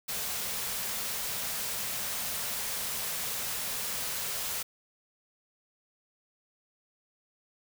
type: band-stop noise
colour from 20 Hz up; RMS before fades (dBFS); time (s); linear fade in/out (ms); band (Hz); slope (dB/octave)
white; -34; 0.08-4.63; 10; 260 to 380; 96
effects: none